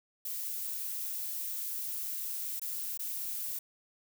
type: noise with dropouts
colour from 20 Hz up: violet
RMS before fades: -37 dBFS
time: 0.25-3.59 s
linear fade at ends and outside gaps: 5 ms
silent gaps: 2.596-2.616 / 2.975-2.993 s
effects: none